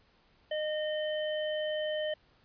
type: harmonic tone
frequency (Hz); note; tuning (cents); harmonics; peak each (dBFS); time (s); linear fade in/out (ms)
613; D#5; -26; 1 / 3 / 5; -31 / -41 / -40; 0.51-2.14; 5
effects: pink hiss -66 dBFS RMS until 2.44 s + resampled to 11025 Hz